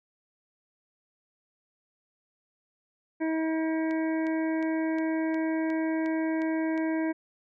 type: harmonic tone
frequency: 320 Hz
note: D#4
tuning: 49 cents sharp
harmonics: 1 / 2 / 3 / 5 / 6 / 7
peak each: -26 / -35 / -40 / -41 / -44 / -44 dBFS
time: 3.2-7.13 s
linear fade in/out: 20 ms
type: click train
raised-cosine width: 0.2 ms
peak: -29 dBFS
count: 9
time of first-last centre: 3.91-6.777 s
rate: 2.79 Hz
effects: none